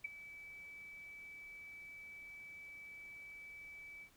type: tone with ADSR envelope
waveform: sine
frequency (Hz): 2300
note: D7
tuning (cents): -37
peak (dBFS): -35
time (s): 0.04-4.1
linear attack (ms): 10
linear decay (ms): 13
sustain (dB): -15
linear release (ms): 77
effects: pink hiss -68 dBFS RMS until 4.16 s